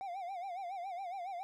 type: tone with vibrato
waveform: triangle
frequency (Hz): 740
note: F#5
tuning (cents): 0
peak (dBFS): -37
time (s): 0.01-1.43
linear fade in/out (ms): 0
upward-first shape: sine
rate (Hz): 7.2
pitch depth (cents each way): 130
effects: none